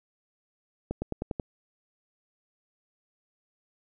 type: accelerating click train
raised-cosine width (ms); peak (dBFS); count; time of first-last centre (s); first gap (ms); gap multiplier
2; -17; 6; 0.91-1.398; 110; 0.94
effects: none